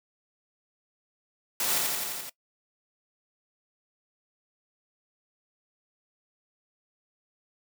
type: noise with echo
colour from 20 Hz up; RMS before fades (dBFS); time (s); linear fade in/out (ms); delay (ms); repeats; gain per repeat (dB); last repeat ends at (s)
white; -28; 1.6-1.78; 2; 86; 6; -2; 2.296
effects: noise-tail reverb RT60 0.1 s tail -20 dB re dry + high-pass 150 Hz 12 dB/octave